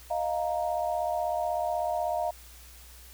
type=chord; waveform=sine; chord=Eb suspended second; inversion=none; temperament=equal; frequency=622.3 / 698.5 / 932.3 Hz; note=Eb5 / F5 / Bb5; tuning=0 / 0 / 0 cents; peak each=-31 / -29 / -35 dBFS; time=0.1-2.31 s; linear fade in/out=10 ms; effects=added 60 Hz sine -50 dBFS peak until 3.13 s + white hiss -52 dBFS RMS until 3.13 s